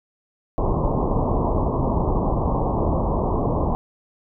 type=low-pass noise; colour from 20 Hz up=pink; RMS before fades=-21 dBFS; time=0.58-3.75 s; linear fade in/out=0 ms; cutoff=1100 Hz; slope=96 dB/octave; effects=none